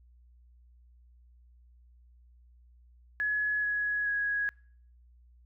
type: tone with pitch steps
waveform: sine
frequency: 1693 / 1677.4 / 1662 Hz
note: G#6 / G#6 / G#6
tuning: +33 / +17 / +1 cents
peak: -27 dBFS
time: 3.2-4.49 s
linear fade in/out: 0 ms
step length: 430 ms
effects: noise-tail reverb RT60 0.6 s tail -26 dB re dry + added 60 Hz sine -56 dBFS peak until 5.45 s